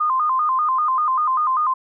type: tone with vibrato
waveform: sine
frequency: 1130 Hz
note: C#6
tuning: 33 cents sharp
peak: -16 dBFS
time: 0-1.74 s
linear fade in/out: 10 ms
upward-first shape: square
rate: 5.1 Hz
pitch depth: 140 cents each way
effects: none